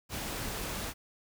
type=noise; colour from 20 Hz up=pink; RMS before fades=-37 dBFS; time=0.09-0.94 s; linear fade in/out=50 ms; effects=none